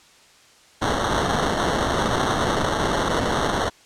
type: noise with sample-and-hold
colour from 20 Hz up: white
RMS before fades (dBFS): -22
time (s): 0.81-3.7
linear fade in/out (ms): 20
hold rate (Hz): 2450
effects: white hiss -52 dBFS RMS until 3.85 s + low-pass 7000 Hz 12 dB/octave